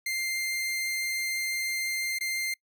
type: tone with dropouts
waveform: sawtooth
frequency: 2098 Hz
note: C7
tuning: 4 cents sharp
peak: -25 dBFS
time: 0.06-2.54 s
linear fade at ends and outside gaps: 5 ms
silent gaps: 2.187-2.208 s
effects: noise-tail reverb RT60 0.1 s tail -24 dB re dry